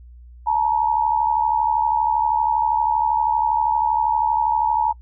sine tone pair together, 869 / 941.6 Hz, A5 / A#5, -22 / +17 cents, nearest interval minor second, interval 139 cents, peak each -19 dBFS, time 0.46-4.93 s, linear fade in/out 20 ms, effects noise-tail reverb RT60 0.1 s tail -25 dB re dry + added 60 Hz sine -40 dBFS peak until 5.01 s

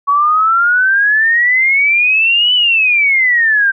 sine exponential two-way sweep, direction up then down, 1118 to 3008 to 1561 Hz, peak -8 dBFS, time 0.07-3.72 s, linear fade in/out 20 ms, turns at 2.54 s, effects none

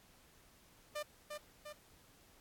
sawtooth tone with echo, 598 Hz, D5, 31 cents sharp, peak -35 dBFS, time 0.95-1.03 s, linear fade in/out 10 ms, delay 350 ms, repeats 2, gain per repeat -4 dB, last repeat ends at 1.73 s, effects pink hiss -65 dBFS RMS until 2.4 s + AAC 64 kbps

